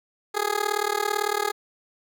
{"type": "tone with amplitude modulation", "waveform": "15% pulse", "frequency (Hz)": 415.3, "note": "G#4", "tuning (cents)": 0, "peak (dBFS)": -13, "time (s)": [0.34, 1.52], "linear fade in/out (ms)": 20, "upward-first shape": "sine", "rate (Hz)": 37.9, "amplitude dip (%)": 95, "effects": []}